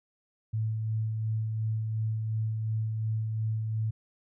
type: tone with tremolo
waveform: sine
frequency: 110 Hz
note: A2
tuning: in tune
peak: -26 dBFS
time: 0.53-3.91 s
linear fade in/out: 10 ms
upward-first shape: sine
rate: 2.8 Hz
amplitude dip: 30%
effects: none